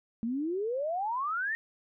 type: exponential sweep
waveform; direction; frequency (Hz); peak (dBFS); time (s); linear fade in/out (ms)
sine; up; 220 to 1877; -29; 0.23-1.55; 0
effects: none